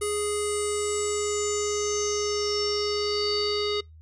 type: tone with low-pass filter sweep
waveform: square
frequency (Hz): 415.3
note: G#4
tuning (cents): 0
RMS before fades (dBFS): -27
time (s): 0.01-3.81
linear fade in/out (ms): 10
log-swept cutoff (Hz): 10000 to 4100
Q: 10
effects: noise-tail reverb RT60 0.2 s tail -26 dB re dry + added 79 Hz sine -46 dBFS peak until 4.01 s